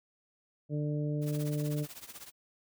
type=harmonic tone; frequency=148.6 Hz; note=D3; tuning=21 cents sharp; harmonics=1 / 2 / 3 / 4; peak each=-31 / -37 / -41 / -43 dBFS; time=0.69-1.87 s; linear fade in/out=50 ms
type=noise with tremolo; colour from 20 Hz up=white; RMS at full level=-44 dBFS; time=1.21-2.32 s; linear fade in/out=50 ms; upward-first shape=triangle; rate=16 Hz; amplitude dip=90%
effects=none